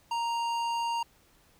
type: tone with tanh clipping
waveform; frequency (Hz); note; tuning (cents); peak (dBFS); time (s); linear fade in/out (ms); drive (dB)
sine; 932.3; A#5; 0; -30; 0.11-1.03; 5; 15
effects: pink hiss -63 dBFS RMS until 1.59 s